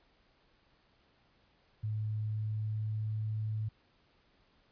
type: tone with pitch glide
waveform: sine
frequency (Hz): 107.5 to 108.44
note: A2 to A2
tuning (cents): -40 to -25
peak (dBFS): -32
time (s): 1.83-3.69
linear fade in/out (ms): 10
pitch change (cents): +15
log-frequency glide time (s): 2.22-3.38
effects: pink hiss -69 dBFS RMS until 4.71 s + resampled to 11025 Hz